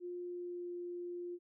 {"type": "tone with pitch glide", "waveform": "sine", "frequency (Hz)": [354.2, 351.3], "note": ["F4", "F4"], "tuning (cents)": [24, 10], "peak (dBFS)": -40, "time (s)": [0, 1.39], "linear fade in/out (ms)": 50, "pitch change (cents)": -14, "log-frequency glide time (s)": [0.2, 0.73], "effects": []}